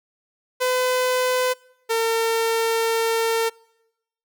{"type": "tone pair in turn", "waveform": "sawtooth", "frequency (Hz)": [506, 454.2], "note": ["B4", "A#4"], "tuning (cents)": [42, -45], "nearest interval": "major second", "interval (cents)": 187, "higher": "first", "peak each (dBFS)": -15, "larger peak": "neither", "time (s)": [[0.6, 1.54], [1.89, 3.5]], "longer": "second", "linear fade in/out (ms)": 20, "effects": ["noise-tail reverb RT60 0.9 s tail -25 dB re dry"]}